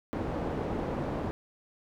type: low-pass noise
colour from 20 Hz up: white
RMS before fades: -33 dBFS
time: 0.13-1.31 s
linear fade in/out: 0 ms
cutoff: 520 Hz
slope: 12 dB/octave
effects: none